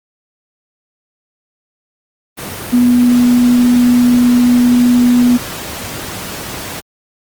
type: tone in noise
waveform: sine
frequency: 244.5 Hz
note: B3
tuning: 17 cents flat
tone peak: -6 dBFS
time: 2.72-5.38 s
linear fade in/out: 20 ms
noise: pink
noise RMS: -24 dBFS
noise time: 2.37-6.81 s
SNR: +15 dB
effects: high-pass 80 Hz 12 dB/octave + Opus 24 kbps